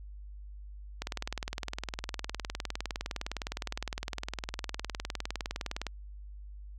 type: click train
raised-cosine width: 0.2 ms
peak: -17 dBFS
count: 96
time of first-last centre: 1.02-5.867 s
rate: 19.6 Hz
effects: added 50 Hz sine -43 dBFS peak until 6.78 s